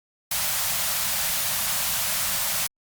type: band-stop noise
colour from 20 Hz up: white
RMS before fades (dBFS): -25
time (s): 0.31-2.67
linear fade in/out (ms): 5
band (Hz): 220 to 540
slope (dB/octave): 96
effects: Opus 48 kbps